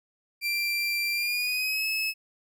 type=tone with pitch glide; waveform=30% pulse; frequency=2362 to 2591 Hz; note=D7 to E7; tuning=+9 to -30 cents; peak=-23 dBFS; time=0.41-2.14 s; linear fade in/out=50 ms; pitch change=+161 cents; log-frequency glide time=1.12-1.86 s; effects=none